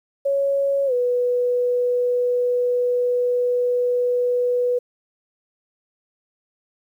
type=tone with pitch glide; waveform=sine; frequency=555 to 491.6 Hz; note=C#5 to B4; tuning=+2 to -8 cents; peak=-17 dBFS; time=0.25-4.79 s; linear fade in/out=10 ms; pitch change=-210 cents; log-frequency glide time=0.86-0.93 s; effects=9-bit